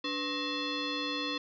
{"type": "tone with frequency modulation", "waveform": "sine", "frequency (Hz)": 1864.7, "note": "A#6", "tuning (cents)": 0, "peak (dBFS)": -31, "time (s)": [0.04, 1.38], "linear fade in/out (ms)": 5, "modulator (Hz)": 787, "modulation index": 3, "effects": []}